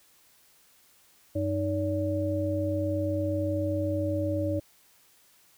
sine tone cluster, 96.1 / 309.6 / 571 Hz, G2 / D#4 / D5, -34 / -9 / -49 cents, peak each -30 dBFS, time 1.35-4.6 s, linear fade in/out 10 ms, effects white hiss -61 dBFS RMS until 5.57 s

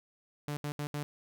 sawtooth tone bursts at uneven times, 146.83 Hz, D3, in tune, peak -30 dBFS, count 4, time 0.48-0.57 / 0.64-0.72 / 0.79-0.87 / 0.94-1.03 s, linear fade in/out 0 ms, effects none

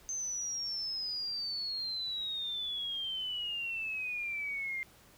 sine exponential sweep, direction down, 6280 to 2093 Hz, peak -34 dBFS, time 0.09-4.83 s, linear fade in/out 0 ms, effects pink hiss -60 dBFS RMS until 5.17 s

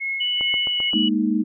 sine tone with tremolo, 2172 Hz, C#7, 36 cents flat, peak -22 dBFS, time 0-0.91 s, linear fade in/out 20 ms, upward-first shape sine, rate 2.4 Hz, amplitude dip 75%
sine tone with pitch glide, 2960 to 2940 Hz, F#7 to F#7, 0 to -12 cents, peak -20 dBFS, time 0.2-1.09 s, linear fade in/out 10 ms, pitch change -12 cents, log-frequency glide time 0.63-0.83 s
click train, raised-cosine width 1 ms, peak -20 dBFS, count 5, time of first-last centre 0.41-0.934 s, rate 7.64 Hz
sine chord, Ab suspended second, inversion none, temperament equal, 207.7 / 233.1 / 311.1 Hz, Ab3 / Bb3 / Eb4, 0 / 0 / 0 cents, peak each -22 dBFS, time 0.93-1.44 s, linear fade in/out 20 ms
effects none

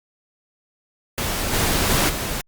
pink noise with level steps, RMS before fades -24 / -20 / -18 / -26 dBFS, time 1.18-2.41 s, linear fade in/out 0 ms, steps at 1.52 / 1.89 / 2.08 s, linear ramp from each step 20 ms, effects Opus 48 kbps

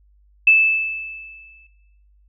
sine tone with exponential decay, 2628 Hz, E7, 6 cents flat, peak -7 dBFS, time 0.47-1.67 s, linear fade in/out 5 ms, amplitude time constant 260 ms, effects noise-tail reverb RT60 1.0 s tail -18 dB re dry + added 50 Hz sine -52 dBFS peak until 2.28 s

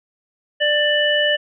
harmonic tone, 592 Hz, D5, 14 cents sharp, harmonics 1 / 3 / 5, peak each -19 / -19 / -19 dBFS, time 0.6-1.37 s, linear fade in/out 20 ms, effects none

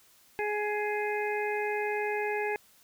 harmonic tone, 418.3 Hz, G#4, 12 cents sharp, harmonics 1 / 2 / 4 / 5 / 6, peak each -31 / -34 / -37 / -38 / -39 dBFS, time 0.39-2.56 s, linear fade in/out 0 ms, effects white hiss -61 dBFS RMS until 2.83 s

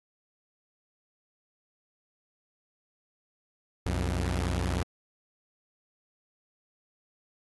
sawtooth tone pair together, 63.2 / 89.55 Hz, B1 / F2, +41 / +44 cents, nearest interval tritone, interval 603 cents, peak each -26 / -26 dBFS, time 3.86-4.83 s, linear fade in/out 0 ms, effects AAC 32 kbps

